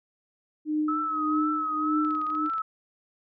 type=tone with tremolo; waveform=sine; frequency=304.8 Hz; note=D#4; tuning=36 cents flat; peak=-22 dBFS; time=0.65-2.5 s; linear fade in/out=50 ms; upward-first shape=triangle; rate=1.7 Hz; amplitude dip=95%
type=tone with vibrato; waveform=sine; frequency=1289 Hz; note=E6; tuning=39 cents flat; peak=-26 dBFS; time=0.88-2.62 s; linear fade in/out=5 ms; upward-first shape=triangle; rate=2 Hz; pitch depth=63 cents each way
type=clicks; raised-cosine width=0.3 ms; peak=-32 dBFS; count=11; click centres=2.049 / 2.108 / 2.151 / 2.215 / 2.267 / 2.302 / 2.351 / 2.461 / 2.499 / 2.536 / 2.582 s
effects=none